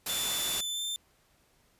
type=noise; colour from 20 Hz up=white; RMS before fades=-33 dBFS; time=0.06-0.61 s; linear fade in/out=5 ms
type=tone with pitch glide; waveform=sawtooth; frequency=3520 to 3569 Hz; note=A7 to A7; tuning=0 to +24 cents; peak=-29 dBFS; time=0.09-0.96 s; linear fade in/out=0 ms; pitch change=+24 cents; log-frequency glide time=0.7-0.83 s
effects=pink hiss -67 dBFS RMS until 1.79 s + resampled to 32000 Hz